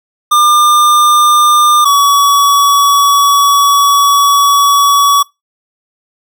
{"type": "tone pair in turn", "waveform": "square", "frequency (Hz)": [1200, 1132.6], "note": ["D6", "C#6"], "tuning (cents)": [37, 37], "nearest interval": "minor second", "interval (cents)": 100, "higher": "first", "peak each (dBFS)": -6, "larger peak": "neither", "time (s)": [[0.31, 1.85], [1.85, 5.23]], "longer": "second", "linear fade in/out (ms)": 10, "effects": ["noise-tail reverb RT60 0.2 s tail -22 dB re dry"]}